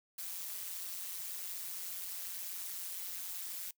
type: noise with amplitude modulation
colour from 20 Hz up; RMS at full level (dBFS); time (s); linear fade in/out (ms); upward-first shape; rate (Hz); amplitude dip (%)
blue; -39; 0.18-3.71; 5; sine; 181; 75
effects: noise-tail reverb RT60 0.1 s tail -22 dB re dry